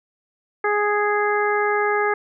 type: harmonic tone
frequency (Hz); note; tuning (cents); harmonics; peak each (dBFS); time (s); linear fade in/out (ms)
415.3; G#4; 0; 1 / 2 / 3 / 4 / 5; -21 / -24 / -25 / -25 / -28; 0.64-2.14; 5
effects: none